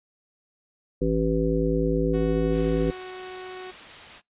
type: harmonic tone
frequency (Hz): 54.8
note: A1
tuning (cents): -6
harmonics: 1 / 3 / 5 / 7 / 9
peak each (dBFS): -27 / -27 / -27 / -27 / -27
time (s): 1.01-2.91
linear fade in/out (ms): 10
type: tone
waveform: sawtooth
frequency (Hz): 370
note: F#4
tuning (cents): 0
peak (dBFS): -32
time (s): 2.13-3.72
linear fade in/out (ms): 20
type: noise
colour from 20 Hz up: white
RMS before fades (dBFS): -42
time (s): 2.5-4.22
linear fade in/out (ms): 50
effects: noise-tail reverb RT60 0.2 s tail -26 dB re dry + resampled to 8000 Hz